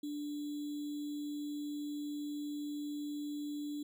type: tone with sample-and-hold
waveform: sine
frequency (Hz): 293.7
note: D4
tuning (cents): 0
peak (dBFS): -37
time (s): 0.03-3.83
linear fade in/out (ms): 5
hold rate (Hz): 3675
effects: none